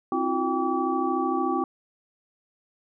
sine tone cluster, 263.4 / 327.4 / 360.7 / 789 / 1148 Hz, C4 / E4 / F#4 / G5 / D6, +12 / -12 / -44 / +11 / -40 cents, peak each -29 dBFS, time 0.12-1.64 s, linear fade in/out 2 ms, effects none

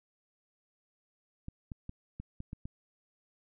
clicks, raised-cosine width 5 ms, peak -28 dBFS, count 7, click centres 1.484 / 1.718 / 1.894 / 2.2 / 2.404 / 2.531 / 2.655 s, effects none

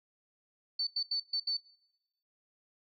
sine tone bursts at uneven times, 4505 Hz, C#8, 27 cents sharp, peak -29 dBFS, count 5, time 0.79-0.87 / 0.96-1.03 / 1.11-1.2 / 1.33-1.4 / 1.47-1.57 s, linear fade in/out 5 ms, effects noise-tail reverb RT60 1.0 s tail -25 dB re dry

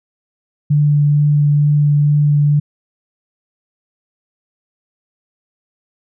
sine tone with vibrato, 146.83 Hz, D3, in tune, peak -9 dBFS, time 0.7-2.6 s, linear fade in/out 10 ms, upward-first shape triangle, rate 2.2 Hz, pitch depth 11 cents each way, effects none

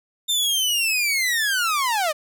sawtooth linear sweep, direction down, 3626 to 579 Hz, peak -16 dBFS, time 0.28-2.13 s, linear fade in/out 20 ms, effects none

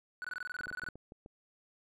triangle tone bursts, 1480 Hz, F#6, in tune, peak -35 dBFS, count 15, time 0.22-0.888 s, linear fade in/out 0 ms, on 24 ms, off 22 ms
clicks, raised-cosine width 2 ms, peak -36 dBFS, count 8, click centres 0.608 / 0.67 / 0.714 / 0.836 / 0.887 / 0.956 / 1.121 / 1.261 s
effects none

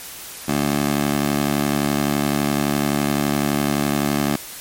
15% pulse tone with high-pass filter, 71.8 Hz, D2, 39 cents flat, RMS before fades -20 dBFS, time 0.48-4.36 s, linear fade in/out 5 ms, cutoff 220 Hz, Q 1, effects white hiss -35 dBFS RMS until 4.6 s + MP3 64 kbps

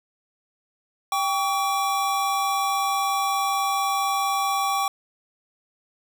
square tone pair together, 789.5 / 1134 Hz, G5 / C#6, +12 / +39 cents, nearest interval tritone, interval 627 cents, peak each -25 dBFS, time 1.12-4.88 s, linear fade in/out 2 ms, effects none

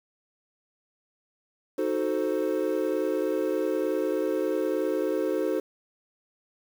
triangle chord, D# diminished seventh, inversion none, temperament equal, 311.1 / 370 / 440 / 523.3 Hz, D#4 / F#4 / A4 / C5, 0 / 0 / 0 / 0 cents, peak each -28 dBFS, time 1.78-5.6 s, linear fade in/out 5 ms, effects 8-bit

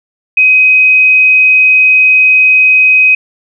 sine tone, 2520 Hz, D#7, 21 cents sharp, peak -3 dBFS, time 0.37-3.15 s, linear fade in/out 5 ms, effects none

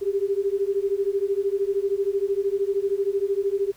sine beating tone pair, 390.2 / 403.2 Hz, G4 / G4, -8 / +49 cents, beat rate 13 Hz, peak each -24 dBFS, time 0.01-3.72 s, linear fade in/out 20 ms, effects pink hiss -54 dBFS RMS until 3.76 s

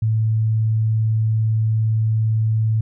sine tone, 110.3 Hz, A2, 5 cents sharp, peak -15 dBFS, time 0.02-2.81 s, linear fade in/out 5 ms, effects none

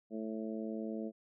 harmonic tone, 110 Hz, A2, in tune, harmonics 2 / 3 / 4 / 5 / 6, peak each -39 / -43 / -45 / -47 / -49 dBFS, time 0.1-1.12 s, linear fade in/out 50 ms, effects none

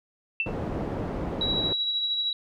sine tone with exponential decay, 2674 Hz, E7, 24 cents sharp, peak -20 dBFS, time 0.4-0.54 s, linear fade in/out 1 ms, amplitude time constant 30 ms
white low-pass noise, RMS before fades -31 dBFS, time 0.46-1.73 s, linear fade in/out 2 ms, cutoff 440 Hz, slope 12 dB/octave
sine tone with tremolo, 3890 Hz, B7, 27 cents flat, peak -23 dBFS, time 1.41-2.33 s, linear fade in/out 2 ms, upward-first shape sine, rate 13 Hz, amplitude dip 35%
effects none

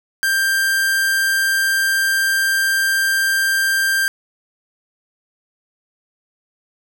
45% pulse tone, 1583 Hz, G6, 17 cents sharp, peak -15 dBFS, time 0.23-4.08 s, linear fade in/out 0 ms, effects none

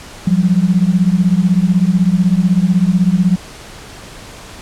sine beating tone pair, 174.61 / 190.61 Hz, F3 / G3, 0 / -48 cents, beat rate 16 Hz, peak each -12 dBFS, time 0.27-3.36 s, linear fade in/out 5 ms, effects pink hiss -34 dBFS RMS until 4.61 s + low-pass 9000 Hz 12 dB/octave

